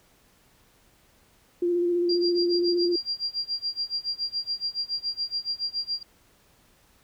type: tone with vibrato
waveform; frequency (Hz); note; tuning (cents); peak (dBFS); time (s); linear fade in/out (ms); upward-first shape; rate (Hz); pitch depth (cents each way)
sine; 349.2; F4; 0; -21; 1.62-2.96; 5; square; 15; 18
type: tone with tremolo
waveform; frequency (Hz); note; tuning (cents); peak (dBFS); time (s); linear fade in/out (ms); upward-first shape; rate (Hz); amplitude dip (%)
sine; 4764; D8; +24; -24; 2.09-6.03; 5; sine; 7.1; 95
effects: pink hiss -61 dBFS RMS until 7.03 s